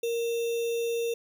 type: tone with sample-and-hold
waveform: sine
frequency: 466.2 Hz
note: A#4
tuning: in tune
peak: -26 dBFS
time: 0.03-1.14 s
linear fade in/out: 5 ms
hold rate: 3150 Hz
effects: none